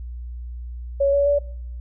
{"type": "tone with pitch steps", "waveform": "sine", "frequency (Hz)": [557, 565.8, 574.6], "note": ["C#5", "C#5", "D5"], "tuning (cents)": [8, 35, -38], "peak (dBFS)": -15, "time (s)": [1, 1.39], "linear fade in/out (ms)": 10, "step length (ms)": 130, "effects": ["noise-tail reverb RT60 0.6 s tail -21 dB re dry", "added 60 Hz sine -30 dBFS peak until 1.8 s"]}